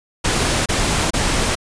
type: noise bursts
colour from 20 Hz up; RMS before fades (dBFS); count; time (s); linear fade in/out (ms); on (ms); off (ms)
pink; -18; 3; 0.24-1.554; 10; 420; 27
effects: resampled to 22050 Hz